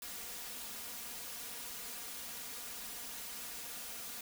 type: noise with comb filter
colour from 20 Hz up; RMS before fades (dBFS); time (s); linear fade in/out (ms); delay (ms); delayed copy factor
white; -45; 0.02-4.21; 2; 4.2; +0.7
effects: none